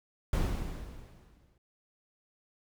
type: noise with exponential decay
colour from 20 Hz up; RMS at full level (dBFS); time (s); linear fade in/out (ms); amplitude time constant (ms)
brown; -27; 0.33-1.58; 2; 270
effects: none